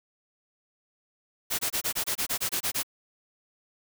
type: noise bursts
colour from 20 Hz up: white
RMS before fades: -28 dBFS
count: 12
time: 1.5-2.832 s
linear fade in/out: 20 ms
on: 89 ms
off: 24 ms
effects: none